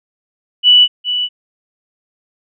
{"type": "tone with echo", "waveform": "sine", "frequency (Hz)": 2960, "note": "F#7", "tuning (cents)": 0, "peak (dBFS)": -4, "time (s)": [0.63, 0.88], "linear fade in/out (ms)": 50, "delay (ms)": 410, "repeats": 1, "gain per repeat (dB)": -10, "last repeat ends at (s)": 1.29, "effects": []}